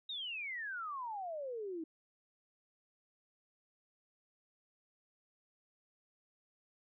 sine exponential sweep, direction down, 3816 to 310.9 Hz, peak -39 dBFS, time 0.09-1.84 s, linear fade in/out 5 ms, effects none

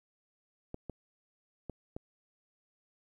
clicks, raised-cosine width 2 ms, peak -26 dBFS, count 4, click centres 0.744 / 0.897 / 1.697 / 1.965 s, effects 11-bit

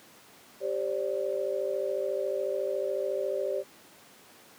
sine chord, G suspended fourth, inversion none, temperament equal with one note detuned, 392 / 533.3 / 587.3 Hz, G4 / C5 / D5, 0 / +33 / 0 cents, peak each -32 dBFS, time 0.6-3.64 s, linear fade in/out 50 ms, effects pink hiss -54 dBFS RMS until 4.58 s + high-pass 200 Hz 12 dB/octave

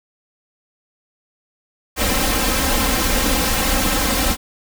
pink noise with comb filter, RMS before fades -18 dBFS, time 1.96-4.37 s, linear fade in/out 50 ms, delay 3.8 ms, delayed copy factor +0.85, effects none

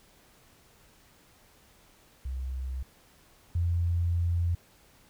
sine tone pair in turn, 64.9 / 85.98 Hz, C2 / F2, -13 / -27 cents, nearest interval perfect fourth, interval 486 cents, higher second, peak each -31 / -24 dBFS, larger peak second, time 2.25-2.83 / 3.55-4.55 s, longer second, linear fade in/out 5 ms, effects pink hiss -60 dBFS RMS until 5.09 s

